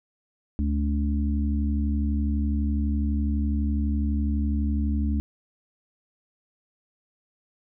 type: harmonic tone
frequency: 72 Hz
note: D2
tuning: 34 cents flat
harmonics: 1 / 3 / 4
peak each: -23 / -28 / -32 dBFS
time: 0.59-5.2 s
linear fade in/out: 0 ms
effects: none